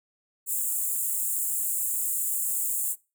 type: high-pass noise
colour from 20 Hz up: pink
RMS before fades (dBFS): -28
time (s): 0.46-2.96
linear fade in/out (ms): 50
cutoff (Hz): 7200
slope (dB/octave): 96
effects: noise-tail reverb RT60 0.3 s tail -23 dB re dry